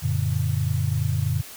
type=chord; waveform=sine; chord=Gb augmented; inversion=none; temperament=just; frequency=92.5 / 115.62 / 144.53 Hz; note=Gb2 / Bb2 / D3; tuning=0 / -14 / -27 cents; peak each=-25 dBFS; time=0.02-1.42 s; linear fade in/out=20 ms; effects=white hiss -41 dBFS RMS until 1.56 s